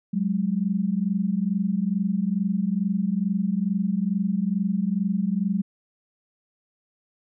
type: tone pair together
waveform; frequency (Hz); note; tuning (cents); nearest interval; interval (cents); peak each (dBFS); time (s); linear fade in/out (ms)
sine; 185 / 207.3; F#3 / G#3; 0 / -3; major second; 197; -24; 0.13-5.62; 10
effects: none